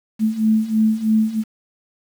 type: beating tone pair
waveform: sine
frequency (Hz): 216.7 / 219.8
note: A3 / A3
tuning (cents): -26 / -2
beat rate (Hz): 3.1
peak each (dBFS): -19 / -16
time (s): 0.19-1.44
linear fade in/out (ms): 50
effects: 7-bit